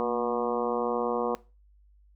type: harmonic tone with a mistuned harmonic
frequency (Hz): 120.7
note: B2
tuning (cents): -39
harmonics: 2 / 3 / 4 / 5 / 6 / 7 / 8 / 9 / 10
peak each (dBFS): -34 / -35 / -29 / -39 / -34 / -41 / -36 / -36 / -41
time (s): 0-1.35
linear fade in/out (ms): 0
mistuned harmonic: 2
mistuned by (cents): -60
effects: noise-tail reverb RT60 0.3 s tail -20 dB re dry + added 50 Hz sine -56 dBFS peak until 2.15 s